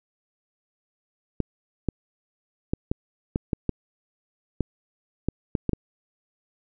clicks, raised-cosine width 3 ms, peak -10 dBFS, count 12, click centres 1.403 / 1.887 / 2.735 / 2.915 / 3.359 / 3.532 / 3.693 / 4.607 / 5.286 / 5.552 / 5.693 / 5.733 s, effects none

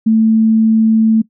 sine tone, 221.6 Hz, A3, 13 cents sharp, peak -7 dBFS, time 0.06-1.22 s, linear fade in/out 10 ms, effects noise-tail reverb RT60 0.1 s tail -19 dB re dry

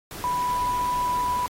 sine tone in noise, 987.8 Hz, B5, in tune, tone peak -22 dBFS, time 0.24-1.46 s, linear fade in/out 0 ms, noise pink, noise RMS -37 dBFS, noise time 0.11-1.48 s, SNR +12 dB, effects AAC 48 kbps

